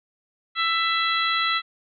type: harmonic tone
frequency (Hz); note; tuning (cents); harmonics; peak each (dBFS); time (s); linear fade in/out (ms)
664; E5; +12; 2 / 3 / 4 / 5 / 6; -24 / -26 / -31 / -28 / -28; 0.55-1.62; 50
effects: none